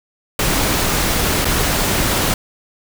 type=noise with dropouts; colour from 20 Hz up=pink; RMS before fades=-17 dBFS; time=0.39-2.34 s; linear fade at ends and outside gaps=2 ms; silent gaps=1.446-1.453 s; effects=none